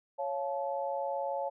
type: chord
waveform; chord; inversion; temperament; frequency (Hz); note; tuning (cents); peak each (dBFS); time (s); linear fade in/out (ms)
sine; Db augmented; none; just; 554.4 / 693 / 866.2; Db5 / F5 / A5; 0 / -14 / -27; -34 / -38 / -36; 0.18-1.5; 20
effects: none